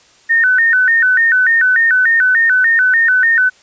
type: tone with vibrato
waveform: sine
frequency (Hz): 1661.2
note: G#6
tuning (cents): 0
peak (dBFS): -8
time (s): 0.29-3.5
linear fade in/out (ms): 20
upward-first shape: square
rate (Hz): 3.4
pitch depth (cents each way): 170
effects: white hiss -48 dBFS RMS until 3.62 s + resampled to 16000 Hz